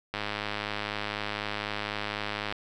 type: click train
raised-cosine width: 0.3 ms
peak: -15 dBFS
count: 249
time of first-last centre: 0.14-2.525 s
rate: 104 Hz
effects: none